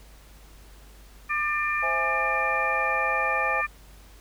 harmonic tone, 597 Hz, D5, 28 cents sharp, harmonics 2 / 3 / 4, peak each -28 / -28 / -28 dBFS, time 1.29-3.67 s, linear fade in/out 20 ms
sine chord, C augmented, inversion none, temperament equal, 523.3 / 659.3 / 830.6 Hz, C5 / E5 / G#5, 0 / 0 / 0 cents, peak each -32 / -33 / -30 dBFS, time 1.82-3.62 s, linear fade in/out 20 ms
effects added 50 Hz sine -48 dBFS peak until 4.2 s + pink hiss -54 dBFS RMS until 4.2 s

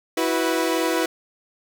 sawtooth chord, E suspended second, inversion none, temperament equal with one note detuned, 326.6 / 370 / 493.9 Hz, E4 / F#4 / B4, -16 / 0 / 0 cents, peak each -19 / -22 / -21 dBFS, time 0.17-1.06 s, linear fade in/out 5 ms, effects none

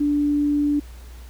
sine tone, 291.6 Hz, D4, 12 cents flat, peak -17 dBFS, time 0-0.8 s, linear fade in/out 10 ms, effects added 60 Hz sine -37 dBFS peak until 1.29 s + pink hiss -50 dBFS RMS until 1.29 s

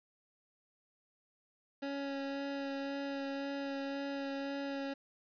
25% pulse tone with vibrato, 277.4 Hz, C#4, 1 cent sharp, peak -33 dBFS, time 1.82-4.94 s, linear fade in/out 10 ms, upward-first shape sine, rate 1.9 Hz, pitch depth 13 cents each way, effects resampled to 11025 Hz + 10-bit

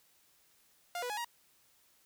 sawtooth tone with pitch steps, 703 / 491.5 / 838 / 947 Hz, F5 / B4 / G#5 / A#5, +11 / -8 / +15 / +27 cents, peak -32 dBFS, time 0.95-1.246 s, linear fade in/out 2 ms, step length 74 ms, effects white hiss -68 dBFS RMS until 2.05 s

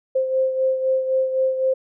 sine beating tone pair, 523.3 / 527.2 Hz, C5 / C5, 0 / +13 cents, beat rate 3.9 Hz, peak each -18 / -26 dBFS, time 0.15-1.74 s, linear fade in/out 10 ms, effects none

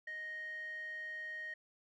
square tone with band-pass filter, 622.3 Hz, D#5, in tune, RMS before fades -44 dBFS, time 0.07-1.54 s, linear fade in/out 5 ms, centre 1900 Hz, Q 7.5, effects none

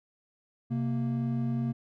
triangle tone pair together, 130.3 / 232.3 Hz, C3 / A#3, -7 / -6 cents, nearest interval minor seventh, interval 1001 cents, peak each -28 dBFS, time 0.7-1.73 s, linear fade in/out 20 ms, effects none

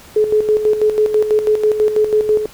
sine tone with tremolo, 427.2 Hz, G#4, 49 cents sharp, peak -9 dBFS, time 0.16-2.46 s, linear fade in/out 5 ms, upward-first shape square, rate 6.1 Hz, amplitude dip 60%, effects pink hiss -41 dBFS RMS until 2.53 s

